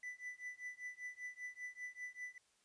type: tone with tremolo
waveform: triangle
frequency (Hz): 1988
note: B6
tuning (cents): +11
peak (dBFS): -40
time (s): 0.03-2.38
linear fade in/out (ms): 2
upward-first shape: triangle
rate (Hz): 5.1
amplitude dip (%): 100
effects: white hiss -75 dBFS RMS until 2.64 s + resampled to 22050 Hz